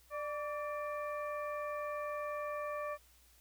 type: harmonic tone with a mistuned harmonic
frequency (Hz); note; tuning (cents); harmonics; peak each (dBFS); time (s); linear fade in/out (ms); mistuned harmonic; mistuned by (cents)
594; D5; +20; 1 / 2 / 3 / 4; -39 / -41 / -49 / -51; 0.1-2.98; 50; 2; -50
effects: added 60 Hz sine -66 dBFS peak until 3.4 s + white hiss -66 dBFS RMS until 3.4 s